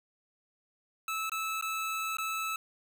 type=tone with dropouts; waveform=25% pulse; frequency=1307 Hz; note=E6; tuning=15 cents flat; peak=-28 dBFS; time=1.08-2.56 s; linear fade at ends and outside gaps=2 ms; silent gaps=1.296-1.318 / 1.612-1.624 / 2.17-2.184 s; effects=9-bit